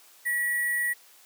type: tone with sample-and-hold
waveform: sine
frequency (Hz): 1926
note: B6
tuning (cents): -44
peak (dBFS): -24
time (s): 0.25-0.94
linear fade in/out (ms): 20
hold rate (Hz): 11025
effects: white hiss -55 dBFS RMS until 1.25 s + high-pass 400 Hz 12 dB/octave